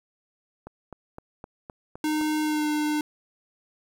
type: click train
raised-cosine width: 1 ms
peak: -25 dBFS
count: 7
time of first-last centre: 0.67-2.212 s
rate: 3.89 Hz
type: tone with pitch glide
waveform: square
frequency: 306.7 to 301.3 Hz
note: D#4 to D4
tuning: -25 to +44 cents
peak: -24 dBFS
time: 2.04-3.01 s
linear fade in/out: 2 ms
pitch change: -31 cents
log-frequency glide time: 2.43-2.66 s
effects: 10-bit